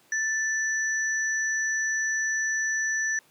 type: tone pair together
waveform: sine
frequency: 1760 / 5920 Hz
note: A6 / F#8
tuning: 0 / 0 cents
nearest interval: octave + major sixth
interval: 2100 cents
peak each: -25 / -31 dBFS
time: 0.12-3.19 s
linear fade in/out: 2 ms
effects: pink hiss -60 dBFS RMS until 3.3 s + high-pass 200 Hz 12 dB/octave